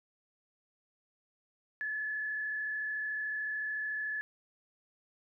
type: tone with frequency modulation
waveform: sine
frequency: 1720 Hz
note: A6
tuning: 40 cents flat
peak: -33 dBFS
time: 1.81-4.21 s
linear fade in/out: 0 ms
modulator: 33.7 Hz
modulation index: 0.77
effects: none